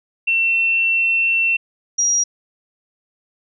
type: tone pair in turn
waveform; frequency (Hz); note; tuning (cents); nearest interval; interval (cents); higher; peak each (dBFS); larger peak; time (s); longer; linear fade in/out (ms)
sine; 2701 / 5723; E7 / F8; +42 / +41; octave + minor second; 1299; second; -14; neither; 0.27-1.57 / 1.98-2.24; first; 10
effects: none